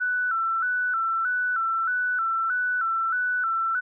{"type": "tone with vibrato", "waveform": "sine", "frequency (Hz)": 1411, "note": "F6", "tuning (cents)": 17, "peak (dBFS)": -22, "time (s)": [0, 3.81], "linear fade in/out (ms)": 20, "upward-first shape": "square", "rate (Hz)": 1.6, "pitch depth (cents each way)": 91, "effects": []}